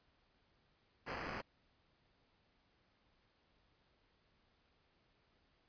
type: noise with sample-and-hold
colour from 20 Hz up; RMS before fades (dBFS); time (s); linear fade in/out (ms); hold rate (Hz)
white; -44; 1.06-1.42; 20; 3675
effects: pink hiss -75 dBFS RMS until 5.68 s + resampled to 11025 Hz